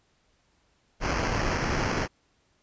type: noise with sample-and-hold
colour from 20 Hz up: pink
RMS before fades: -27 dBFS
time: 1-2.08 s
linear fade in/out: 50 ms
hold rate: 3675 Hz
effects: pink hiss -68 dBFS RMS until 2.62 s + resampled to 16000 Hz